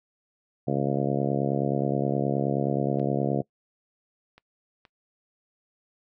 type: harmonic tone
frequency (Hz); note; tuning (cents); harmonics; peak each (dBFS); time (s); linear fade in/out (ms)
69.5; C#2; +5; 2 / 3 / 4 / 5 / 6 / 7 / 8 / 9 / 10; -28 / -30 / -31 / -32 / -33 / -33 / -34 / -35 / -35; 0.67-3.42; 10
type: clicks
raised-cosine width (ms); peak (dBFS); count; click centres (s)
0.3; -34; 3; 2.997 / 4.38 / 4.852
effects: noise-tail reverb RT60 0.1 s tail -22 dB re dry